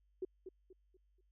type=tone with echo; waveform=sine; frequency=373.3 Hz; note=F#4; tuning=15 cents sharp; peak=-36 dBFS; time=0.22-0.25 s; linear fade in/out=5 ms; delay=240 ms; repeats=4; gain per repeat=-9 dB; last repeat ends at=1.21 s; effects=added 50 Hz sine -70 dBFS peak until 1.31 s